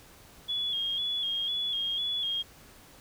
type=tone with vibrato; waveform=sine; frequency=3326 Hz; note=G#7; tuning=2 cents sharp; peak=-28 dBFS; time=0.48-2.43 s; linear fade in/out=20 ms; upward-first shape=square; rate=2 Hz; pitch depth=43 cents each way; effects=pink hiss -54 dBFS RMS until 3 s